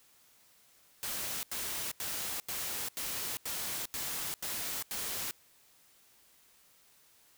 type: noise bursts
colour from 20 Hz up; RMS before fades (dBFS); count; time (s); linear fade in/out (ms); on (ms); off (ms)
white; -37; 9; 1.03-5.31; 0; 400; 85
effects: white hiss -64 dBFS RMS until 7.37 s